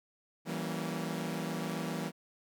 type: chord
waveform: sawtooth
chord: E diminished seventh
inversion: none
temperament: equal with one note detuned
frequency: 164.81 / 192.08 / 233.1 / 277.2 Hz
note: E3 / G3 / Bb3 / Db4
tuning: 0 / -35 / 0 / 0 cents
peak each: -34 / -36 / -36 / -40 dBFS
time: 0.45-2.12 s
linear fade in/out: 50 ms
effects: none